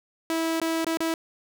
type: tone with dropouts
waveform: sawtooth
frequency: 326.4 Hz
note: E4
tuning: 17 cents flat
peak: -20 dBFS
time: 0.3-1.14 s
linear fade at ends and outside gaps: 1 ms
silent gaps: 0.6-0.616 / 0.846-0.867 / 0.972-1.004 s
effects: none